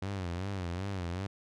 sawtooth tone with vibrato, 92.5 Hz, F#2, in tune, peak -30 dBFS, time 0.02-1.27 s, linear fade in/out 5 ms, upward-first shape sine, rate 2.6 Hz, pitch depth 140 cents each way, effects low-pass 6000 Hz 12 dB/octave

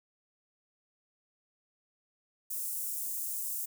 white high-pass noise, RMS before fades -36 dBFS, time 2.5-3.66 s, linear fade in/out 10 ms, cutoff 7700 Hz, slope 24 dB/octave, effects none

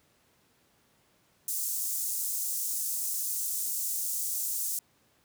pink high-pass noise, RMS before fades -32 dBFS, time 1.48-4.79 s, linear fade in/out 2 ms, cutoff 7000 Hz, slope 24 dB/octave, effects pink hiss -67 dBFS RMS until 5.24 s + high-pass 80 Hz 12 dB/octave

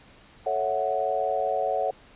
sine chord, F# minor seventh, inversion first, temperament equal, 440 / 554.4 / 659.3 / 740 Hz, A4 / C#5 / E5 / F#5, 0 / 0 / 0 / 0 cents, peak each -32 / -28 / -30 / -27 dBFS, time 0.46-1.91 s, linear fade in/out 5 ms, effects pink hiss -53 dBFS RMS until 2.15 s + resampled to 8000 Hz

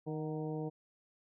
harmonic tone with a mistuned harmonic, 155.56 Hz, D#3, in tune, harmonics 1 / 2 / 3 / 4 / 5 / 6, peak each -39 / -41 / -41 / -50 / -49 / -54 dBFS, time 0.06-0.7 s, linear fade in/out 20 ms, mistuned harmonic 5, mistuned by -53 cents, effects none

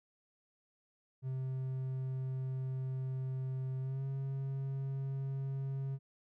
triangle tone with pitch glide, 131 to 135.62 Hz, C3 to C#3, +2 to -38 cents, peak -33 dBFS, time 1.22-5.99 s, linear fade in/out 50 ms, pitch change +60 cents, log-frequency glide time 3.8-4.04 s, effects none

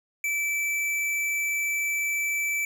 sine tone with hard clipping, 2318 Hz, D7, 23 cents flat, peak -26 dBFS, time 0.24-2.65 s, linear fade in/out 2 ms, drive 15 dB, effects none

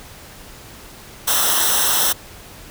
white noise with comb filter, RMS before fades -17 dBFS, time 1.27-2.13 s, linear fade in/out 10 ms, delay 0.43 ms, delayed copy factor -0.8, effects pink hiss -40 dBFS RMS until 2.7 s

